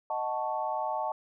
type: chord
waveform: sine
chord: D# half-diminished seventh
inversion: none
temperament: equal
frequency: 622.3 / 740 / 880 / 1108.7 Hz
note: D#5 / F#5 / A5 / C#6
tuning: 0 / 0 / 0 / 0 cents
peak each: -35 / -35 / -32 / -38 dBFS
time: 0.1-1.12 s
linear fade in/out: 2 ms
effects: none